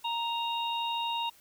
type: harmonic tone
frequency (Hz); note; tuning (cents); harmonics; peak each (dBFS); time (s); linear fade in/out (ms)
932.3; A#5; 0; 1 / 3 / 4; -31 / -36 / -37; 0.04-1.3; 10
effects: white hiss -59 dBFS RMS until 1.4 s